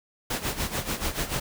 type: noise with tremolo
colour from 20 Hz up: pink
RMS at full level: -27 dBFS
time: 0.3-1.4 s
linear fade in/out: 5 ms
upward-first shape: sine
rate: 6.9 Hz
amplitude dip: 75%
effects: none